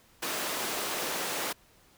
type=high-pass noise; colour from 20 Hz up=pink; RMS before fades=-33 dBFS; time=0.22-1.53 s; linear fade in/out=10 ms; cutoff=370 Hz; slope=12 dB/octave; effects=pink hiss -61 dBFS RMS until 1.97 s